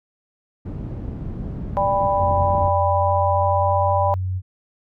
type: low-pass noise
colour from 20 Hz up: white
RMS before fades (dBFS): -29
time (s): 0.65-2.69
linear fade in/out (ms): 10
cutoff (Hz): 160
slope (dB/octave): 12
type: chord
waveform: sine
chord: G major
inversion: second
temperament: equal with one note detuned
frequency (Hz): 587.3 / 797.2 / 987.8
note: D5 / G5 / B5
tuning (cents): 0 / +29 / 0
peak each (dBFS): -21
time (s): 1.77-4.14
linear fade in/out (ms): 0
type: tone with pitch glide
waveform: sine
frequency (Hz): 89.4 to 92.93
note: F2 to F#2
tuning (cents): +41 to +8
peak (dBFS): -21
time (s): 2.16-4.42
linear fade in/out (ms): 50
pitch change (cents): +67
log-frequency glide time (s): 2.84-3.88
effects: none